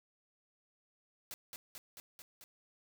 white noise with echo, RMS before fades -45 dBFS, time 1.31-1.34 s, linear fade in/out 0 ms, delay 220 ms, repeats 5, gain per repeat -2 dB, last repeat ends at 2.44 s, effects none

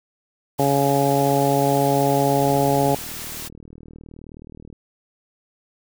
white high-pass noise, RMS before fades -33 dBFS, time 0.58-3.49 s, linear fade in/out 20 ms, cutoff 150 Hz, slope 48 dB/octave
harmonic tone, 139.7 Hz, C#3, 14 cents sharp, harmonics 1 / 2 / 3 / 4 / 5 / 6, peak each -23 / -23 / -23 / -23 / -23 / -23 dBFS, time 0.59-2.95 s, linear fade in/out 2 ms
click train, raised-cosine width 3 ms, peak -28 dBFS, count 92, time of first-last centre 2.4-4.727 s, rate 39.1 Hz
effects none

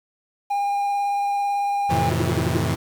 triangle tone with vibrato, 807 Hz, G#5, 50 cents flat, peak -18 dBFS, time 0.5-2.1 s, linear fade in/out 10 ms, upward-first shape triangle, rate 18 Hz, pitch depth 12 cents each way
sawtooth chord, F major seventh, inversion none, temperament equal with one note detuned, 87.31 / 110 / 130.81 / 161.8 Hz, F2 / A2 / C3 / E3, 0 / 0 / 0 / -32 cents, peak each -22 dBFS, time 1.89-2.76 s, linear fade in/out 20 ms
triangle tone bursts, 341.1 Hz, F4, 41 cents flat, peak -17 dBFS, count 6, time 2.11-2.575 s, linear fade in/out 5 ms, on 25 ms, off 63 ms
effects 8-bit

